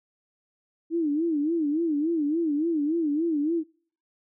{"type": "tone with vibrato", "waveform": "sine", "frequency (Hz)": 312.5, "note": "D#4", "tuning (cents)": 8, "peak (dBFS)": -22, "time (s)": [0.9, 3.64], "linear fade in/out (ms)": 50, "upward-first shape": "sine", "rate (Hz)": 3.5, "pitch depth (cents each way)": 150, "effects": ["noise-tail reverb RT60 0.5 s tail -25 dB re dry"]}